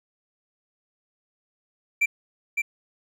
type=tone with echo; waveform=triangle; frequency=2349 Hz; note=D7; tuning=in tune; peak=-16 dBFS; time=2.01-2.06 s; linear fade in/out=10 ms; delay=560 ms; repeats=1; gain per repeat=-4 dB; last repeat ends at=2.62 s; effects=none